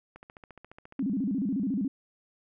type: click train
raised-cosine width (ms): 0.5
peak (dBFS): -32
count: 13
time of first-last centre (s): 0.16-0.993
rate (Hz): 14.4
type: tone with vibrato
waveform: sine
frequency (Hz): 233.1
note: A#3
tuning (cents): 0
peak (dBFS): -26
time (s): 0.99-1.88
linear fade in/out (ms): 5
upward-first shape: square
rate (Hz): 14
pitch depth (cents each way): 260
effects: none